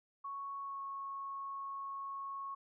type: tone with pitch glide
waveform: sine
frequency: 1108.7 to 1099.8 Hz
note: C#6 to C#6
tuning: 0 to -14 cents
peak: -40 dBFS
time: 0.24-2.55 s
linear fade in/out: 10 ms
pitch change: -14 cents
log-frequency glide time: 0.61-0.81 s
effects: none